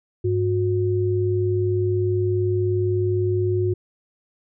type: tone pair together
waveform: sine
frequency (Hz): 101.7 / 362.4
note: G#2 / F#4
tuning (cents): -36 / -36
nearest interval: octave + minor seventh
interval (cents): 2200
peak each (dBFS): -21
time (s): 0.24-3.74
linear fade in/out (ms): 10
effects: none